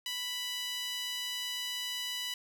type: tone with high-pass filter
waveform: sawtooth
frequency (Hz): 987.8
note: B5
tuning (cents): 0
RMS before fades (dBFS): -37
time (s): 0.06-2.34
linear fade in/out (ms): 2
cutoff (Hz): 2900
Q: 2.2
effects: none